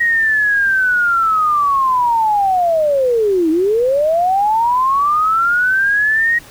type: linear two-way sweep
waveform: sine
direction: down then up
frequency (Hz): 1894 to 308.9 to 1894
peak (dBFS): -11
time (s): 0-6.39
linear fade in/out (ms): 10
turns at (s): 3.5
effects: pink hiss -40 dBFS RMS until 6.5 s